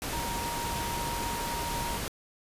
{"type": "tone in noise", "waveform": "sine", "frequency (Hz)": 939, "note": "A#5", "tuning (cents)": 12, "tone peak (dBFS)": -34, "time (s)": [0.13, 1.97], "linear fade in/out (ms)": 0, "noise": "pink", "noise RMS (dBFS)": -34, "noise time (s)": [0.02, 2.08], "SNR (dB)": -3, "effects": ["resampled to 32000 Hz"]}